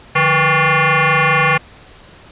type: tone with frequency modulation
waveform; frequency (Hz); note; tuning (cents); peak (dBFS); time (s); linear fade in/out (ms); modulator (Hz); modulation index
sine; 493.9; B4; 0; -10; 0.15-1.58; 10; 321; 6.6
effects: pink hiss -42 dBFS RMS until 2.31 s + resampled to 8000 Hz